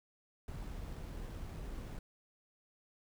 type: noise with sample-and-hold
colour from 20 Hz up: brown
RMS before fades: -44 dBFS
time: 0.48-1.99 s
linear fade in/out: 2 ms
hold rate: 8820 Hz
effects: none